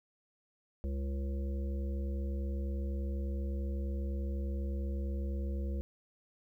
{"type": "harmonic tone", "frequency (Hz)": 68.3, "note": "C#2", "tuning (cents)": -25, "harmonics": [1, 3, 5, 7, 8], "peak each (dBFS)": [-33, -43, -47, -50, -51], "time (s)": [0.84, 5.81], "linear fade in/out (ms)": 0, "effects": ["12-bit"]}